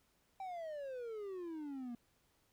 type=exponential sweep; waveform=triangle; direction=down; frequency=784 to 233.1 Hz; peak=-40 dBFS; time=0.4-1.95 s; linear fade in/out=2 ms; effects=pink hiss -75 dBFS RMS until 2.52 s